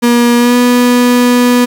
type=tone with pitch glide; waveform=35% pulse; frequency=238.9 to 245.2 Hz; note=A#3 to B3; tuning=+43 to -12 cents; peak=-4 dBFS; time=0.02-1.66 s; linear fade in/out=20 ms; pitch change=+45 cents; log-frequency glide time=0.37-0.56 s; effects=7-bit